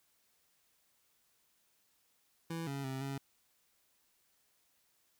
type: tone with pitch steps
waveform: 25% pulse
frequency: 165.3 / 138.8 / 132.9 / 137.4 Hz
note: E3 / C#3 / C3 / C#3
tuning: +5 / +3 / +27 / -15 cents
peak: -34 dBFS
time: 2.5-3.18 s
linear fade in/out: 5 ms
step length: 170 ms
effects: white hiss -74 dBFS RMS until 5.19 s